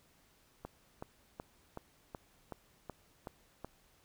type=click train; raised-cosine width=1 ms; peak=-28 dBFS; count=9; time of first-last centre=0.65-3.646 s; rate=2.67 Hz; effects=pink hiss -68 dBFS RMS until 4.04 s